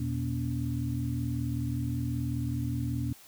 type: tone cluster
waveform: sine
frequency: 83.6 / 122.4 / 239.5 / 284.7 Hz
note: E2 / B2 / A#3 / C#4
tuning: +25 / -15 / +47 / +46 cents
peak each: -36 / -31 / -37 / -36 dBFS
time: 0-3.13 s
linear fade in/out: 5 ms
effects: white hiss -54 dBFS RMS until 3.27 s